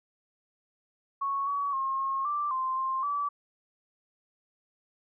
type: tone with pitch steps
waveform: sine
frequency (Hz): 1106 / 1131 / 1074 / 1080 / 1175 / 1044 / 1055 / 1153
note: C#6 / C#6 / C6 / C#6 / D6 / C6 / C6 / D6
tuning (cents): -4 / +34 / +45 / -45 / +1 / -4 / +14 / -32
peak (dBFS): -27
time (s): 1.21-3.29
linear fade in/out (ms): 10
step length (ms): 260
effects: none